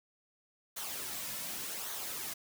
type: noise with flanger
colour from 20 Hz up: white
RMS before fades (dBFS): -40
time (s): 0.76-2.34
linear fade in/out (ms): 10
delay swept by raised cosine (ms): 0.39 to 2.59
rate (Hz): 0.87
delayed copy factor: -0.5
effects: none

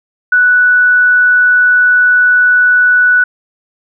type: tone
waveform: sine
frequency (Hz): 1480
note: F#6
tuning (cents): 0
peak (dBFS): -5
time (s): 0.32-3.24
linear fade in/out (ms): 5
effects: none

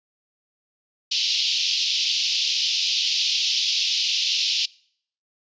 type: band-pass noise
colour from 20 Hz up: white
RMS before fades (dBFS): -23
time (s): 1.11-4.66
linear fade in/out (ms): 10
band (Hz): 2700 to 5400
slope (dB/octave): 48
effects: noise-tail reverb RT60 0.6 s tail -24 dB re dry + resampled to 16000 Hz

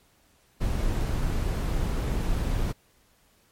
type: noise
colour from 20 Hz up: brown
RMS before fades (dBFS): -26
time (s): 0.6-2.73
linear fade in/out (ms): 20
effects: pink hiss -63 dBFS RMS until 3.51 s + MP3 64 kbps

